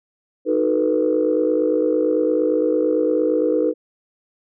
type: chord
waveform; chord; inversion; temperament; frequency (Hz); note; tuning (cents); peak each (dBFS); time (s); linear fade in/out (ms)
sine; B dominant seventh; first; equal with one note detuned; 311.1 / 370 / 445.1 / 493.9; D#4 / F#4 / A4 / B4; 0 / 0 / +20 / 0; -20 / -25 / -21 / -19; 0.45-3.74; 50
effects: tanh soft clip ceiling -7 dBFS